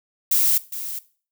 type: noise with echo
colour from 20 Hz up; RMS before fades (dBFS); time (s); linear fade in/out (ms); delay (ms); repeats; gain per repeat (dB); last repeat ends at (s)
violet; -18; 0.31-0.58; 5; 410; 1; -12; 0.99
effects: noise-tail reverb RT60 0.4 s tail -18 dB re dry